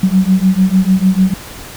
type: beating tone pair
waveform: sine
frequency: 185 / 191.7 Hz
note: F#3 / G3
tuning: 0 / -38 cents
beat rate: 6.7 Hz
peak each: -11 dBFS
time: 0.03-1.34 s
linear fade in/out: 5 ms
effects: pink hiss -31 dBFS RMS until 1.76 s